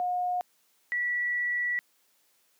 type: tone pair in turn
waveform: sine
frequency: 720 / 1947.3 Hz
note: F#5 / B6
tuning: -47 / -25 cents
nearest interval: octave + perfect fourth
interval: 1722 cents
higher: second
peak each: -26 dBFS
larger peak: neither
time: 0-0.41 / 0.92-1.79 s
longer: second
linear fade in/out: 0 ms
effects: white hiss -68 dBFS RMS until 2.59 s + high-pass 200 Hz 12 dB/octave